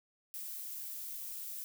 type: noise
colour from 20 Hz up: violet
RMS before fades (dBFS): -43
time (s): 0.34-1.64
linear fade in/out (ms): 0
effects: none